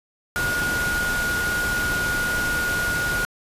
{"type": "tone in noise", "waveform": "sine", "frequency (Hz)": 1439, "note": "F#6", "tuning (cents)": -49, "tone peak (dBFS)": -22, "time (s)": [0.36, 3.25], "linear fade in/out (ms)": 0, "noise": "pink", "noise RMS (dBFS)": -28, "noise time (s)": [0.36, 3.25], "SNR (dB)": 3, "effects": ["resampled to 32000 Hz"]}